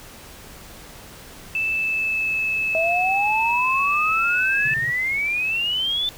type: tone with pitch glide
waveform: sine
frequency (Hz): 2637 to 2605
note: E7 to E7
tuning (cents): 0 to -21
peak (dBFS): -20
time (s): 1.55-4.74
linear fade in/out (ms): 2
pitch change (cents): -21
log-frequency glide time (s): 1.7-2.33
type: exponential sweep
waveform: sine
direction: up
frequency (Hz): 638 to 3553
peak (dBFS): -20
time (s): 2.75-6.09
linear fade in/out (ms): 0
type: tone bursts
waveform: triangle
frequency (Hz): 132.7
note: C3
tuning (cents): +25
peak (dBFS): -27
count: 5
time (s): 4.65-4.905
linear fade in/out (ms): 5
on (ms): 31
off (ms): 25
effects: pink hiss -42 dBFS RMS until 6.17 s